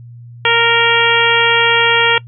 harmonic tone, 465 Hz, A#4, 4 cents flat, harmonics 1 / 2 / 3 / 4 / 5 / 6 / 7, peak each -17 / -17 / -17 / -17 / -17 / -17 / -17 dBFS, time 0.45-2.18 s, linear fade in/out 2 ms, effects noise-tail reverb RT60 0.1 s tail -23 dB re dry + added 119 Hz sine -32 dBFS peak until 2.27 s

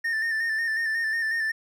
triangle tone with vibrato, 1800 Hz, A6, 39 cents sharp, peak -22 dBFS, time 0.04-1.52 s, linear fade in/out 10 ms, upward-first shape square, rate 5.5 Hz, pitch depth 35 cents each way, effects none

